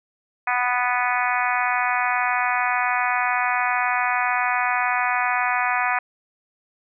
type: harmonic tone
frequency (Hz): 247.1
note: B3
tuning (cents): +1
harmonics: 3 / 4 / 5 / 6 / 7 / 8 / 9 / 10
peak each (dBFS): -25 / -26 / -27 / -28 / -28 / -29 / -30 / -30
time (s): 0.47-5.99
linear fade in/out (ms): 5
effects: none